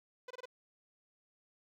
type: tone bursts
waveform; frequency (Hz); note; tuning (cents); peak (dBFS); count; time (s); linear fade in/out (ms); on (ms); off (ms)
sawtooth; 501; B4; +25; -40; 4; 0.28-0.456; 5; 26; 24
effects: low-pass 5000 Hz 12 dB/octave + 12-bit